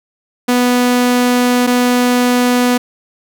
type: tone pair in turn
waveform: sawtooth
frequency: 246.5 / 246.5 Hz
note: B3 / B3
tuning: -3 / -3 cents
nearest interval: unison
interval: 0 cents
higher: neither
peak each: -6 dBFS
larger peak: neither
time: 0.48-1.67 / 1.67-2.78 s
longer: first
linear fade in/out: 10 ms
effects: none